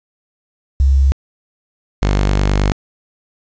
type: tone pair in turn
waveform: sine / sawtooth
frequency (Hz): 67.8 / 49.42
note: C#2 / G1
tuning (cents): -38 / +15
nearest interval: perfect fourth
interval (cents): 547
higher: first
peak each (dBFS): -8 / -8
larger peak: neither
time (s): 0.8-1.12 / 2.02-2.72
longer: second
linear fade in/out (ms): 0
effects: resampled to 16000 Hz + 7-bit